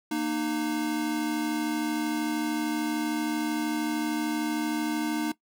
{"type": "tone pair together", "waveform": "square", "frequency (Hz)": [233.1, 306.2], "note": ["A#3", "D#4"], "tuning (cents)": [0, -28], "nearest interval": "perfect fourth", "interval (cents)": 472, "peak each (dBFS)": [-33, -28], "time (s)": [0.11, 5.32], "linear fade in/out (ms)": 5, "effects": ["noise-tail reverb RT60 0.1 s tail -18 dB re dry"]}